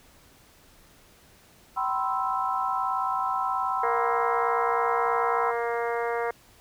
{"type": "chord", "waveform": "sine", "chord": "C major seventh", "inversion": "second", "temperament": "equal with one note detuned", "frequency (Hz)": [767.4, 987.8, 1046.5, 1318.5], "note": ["G5", "B5", "C6", "E6"], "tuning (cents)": [-37, 0, 0, 0], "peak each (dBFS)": -30, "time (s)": [1.76, 5.52], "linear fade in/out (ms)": 20}
{"type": "harmonic tone", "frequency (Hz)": 234.7, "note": "A#3", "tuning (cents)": 12, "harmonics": [2, 3, 4, 5, 6, 7, 8, 9], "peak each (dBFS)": [-28, -32, -34, -36, -38, -39, -40, -41], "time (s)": [3.83, 6.31], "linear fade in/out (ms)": 5}
{"effects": ["pink hiss -56 dBFS RMS until 6.6 s"]}